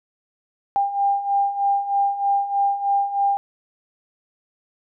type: beating tone pair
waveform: sine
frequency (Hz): 797 / 800.2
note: G5 / G5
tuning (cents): +28 / +35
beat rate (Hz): 3.2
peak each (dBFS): -24 / -19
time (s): 0.76-3.37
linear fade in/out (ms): 0
effects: none